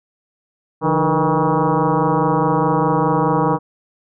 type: tone with frequency modulation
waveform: sine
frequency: 328.4 Hz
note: E4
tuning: 6 cents flat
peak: -13 dBFS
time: 0.81-3.59 s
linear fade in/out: 50 ms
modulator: 158 Hz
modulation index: 5.2
effects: none